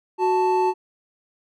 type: tone pair together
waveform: triangle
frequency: 370 / 880 Hz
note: F#4 / A5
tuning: 0 / 0 cents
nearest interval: octave + minor third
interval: 1500 cents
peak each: -18 dBFS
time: 0.18-0.74 s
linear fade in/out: 50 ms
effects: none